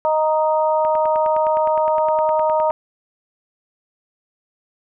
harmonic tone, 311.1 Hz, D#4, in tune, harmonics 2 / 3 / 4, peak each -17 / -18 / -28 dBFS, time 0.05-2.71 s, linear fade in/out 0 ms
click train, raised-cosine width 0.5 ms, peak -18 dBFS, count 19, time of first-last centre 0.85-2.704 s, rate 9.71 Hz
effects none

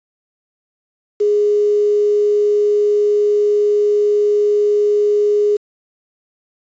sine tone with quantisation, 415.3 Hz, G#4, in tune, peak -11 dBFS, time 1.2-5.57 s, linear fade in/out 10 ms, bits 6, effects resampled to 16000 Hz

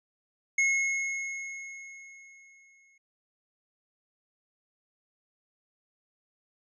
square tone with exponential decay, 2171 Hz, C#7, 37 cents flat, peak -22 dBFS, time 0.58-2.98 s, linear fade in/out 5 ms, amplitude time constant 520 ms, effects resampled to 16000 Hz

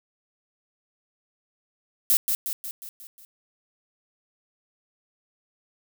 violet noise with echo, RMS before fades -19 dBFS, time 2.1-2.17 s, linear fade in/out 0 ms, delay 180 ms, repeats 6, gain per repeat -5 dB, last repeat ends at 3.25 s, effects none

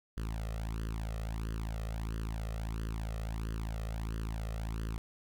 sawtooth tone with flanger, 55 Hz, A1, in tune, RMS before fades -37 dBFS, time 0.17-4.98 s, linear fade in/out 0 ms, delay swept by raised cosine 0.64 to 1.6 ms, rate 1.5 Hz, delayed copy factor +0.95, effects none

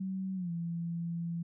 sine tone with pitch glide, 189.8 to 169.09 Hz, F#3 to E3, +44 to +44 cents, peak -33 dBFS, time 0-1.43 s, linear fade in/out 10 ms, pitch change -200 cents, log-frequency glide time 0.35-0.51 s, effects none

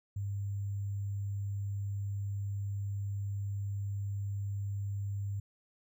sine tone with sample-and-hold, 100 Hz, G2, 35 cents sharp, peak -33 dBFS, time 0.16-5.4 s, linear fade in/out 5 ms, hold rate 7350 Hz, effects none

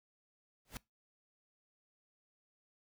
pink noise with exponential growth, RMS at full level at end -41 dBFS, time 0.65-0.77 s, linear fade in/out 1 ms, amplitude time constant 25 ms, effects noise-tail reverb RT60 0.2 s tail -22 dB re dry

